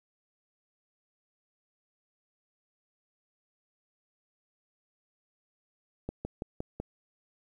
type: slowing click train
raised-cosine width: 2 ms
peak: -21 dBFS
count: 5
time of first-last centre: 6.09-6.8 s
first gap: 160 ms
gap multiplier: 1.07
effects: 10-bit